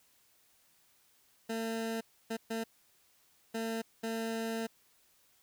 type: tone bursts at uneven times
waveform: 20% pulse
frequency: 225.8 Hz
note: A3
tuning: 45 cents sharp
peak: -29 dBFS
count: 5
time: 1.49-2.01 / 2.3-2.37 / 2.5-2.64 / 3.54-3.82 / 4.03-4.67 s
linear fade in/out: 10 ms
effects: white hiss -68 dBFS RMS until 5.42 s